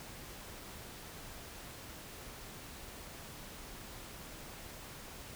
silence, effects pink hiss -49 dBFS RMS until 5.35 s

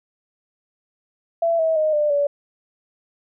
sine tone with pitch steps, 670 / 644.6 / 620.1 / 596.6 / 573.9 Hz, E5 / E5 / D#5 / D5 / D5, +28 / -39 / -6 / +27 / -40 cents, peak -16 dBFS, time 1.42-2.27 s, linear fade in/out 5 ms, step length 170 ms, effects none

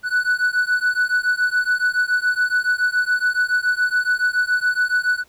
triangle beating tone pair, 1480 / 1487.1 Hz, F#6 / F#6, 0 / +8 cents, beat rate 7.1 Hz, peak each -18 / -18 dBFS, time 0.03-5.24 s, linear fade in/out 50 ms, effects pink hiss -56 dBFS RMS until 5.28 s

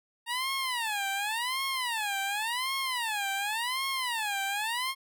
15% pulse tone with vibrato, 920 Hz, A#5, 23 cents flat, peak -23 dBFS, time 0.26-4.95 s, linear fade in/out 50 ms, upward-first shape sine, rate 0.9 Hz, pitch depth 280 cents each way, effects none

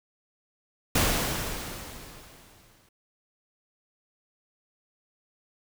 pink noise with exponential decay, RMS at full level -22 dBFS, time 0.95-2.89 s, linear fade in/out 5 ms, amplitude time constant 420 ms, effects none

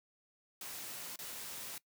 white noise with dropouts, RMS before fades -45 dBFS, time 0.61-1.78 s, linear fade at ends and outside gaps 2 ms, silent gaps 1.159-1.189 s, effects noise-tail reverb RT60 0.1 s tail -21 dB re dry + high-pass 100 Hz 12 dB/octave

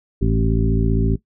harmonic tone with a mistuned harmonic, 55.1 Hz, A1, 3 cents sharp, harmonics 1 / 2 / 3 / 4 / 5 / 7, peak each -18 / -21 / -23 / -24 / -25 / -26 dBFS, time 0.21-1.16 s, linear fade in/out 10 ms, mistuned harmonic 1, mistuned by -100 cents, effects noise-tail reverb RT60 0.1 s tail -17 dB re dry

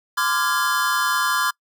square chord, D half-diminished seventh, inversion third, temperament equal with one note detuned, 1024.4 / 1174.7 / 1396.9 / 1661.2 Hz, C6 / D6 / F6 / Ab6, -37 / 0 / 0 / 0 cents, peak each -25 dBFS, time 0.17-1.51 s, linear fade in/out 10 ms, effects noise-tail reverb RT60 0.1 s tail -26 dB re dry

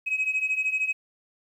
sine beating tone pair, 2534 / 2547 Hz, D#7 / D#7, +31 / +40 cents, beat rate 13 Hz, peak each -27 / -24 dBFS, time 0.06-0.93 s, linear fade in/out 20 ms, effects tanh soft clip ceiling -19 dBFS + 10-bit

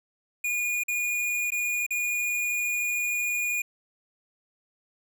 square tone with dropouts, 2441 Hz, D#7, 34 cents flat, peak -26 dBFS, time 0.44-3.62 s, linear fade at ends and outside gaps 5 ms, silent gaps 0.836-0.882 / 1.505-1.519 / 1.865-1.906 s, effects none

